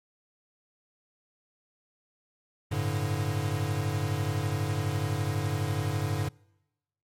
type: chord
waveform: square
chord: G suspended second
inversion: none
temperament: equal with one note detuned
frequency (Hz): 98 / 110 / 144.73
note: G2 / A2 / D3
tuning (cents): 0 / 0 / -25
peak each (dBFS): -32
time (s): 2.71-6.29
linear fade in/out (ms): 10
effects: noise-tail reverb RT60 1.0 s tail -26 dB re dry + MP3 64 kbps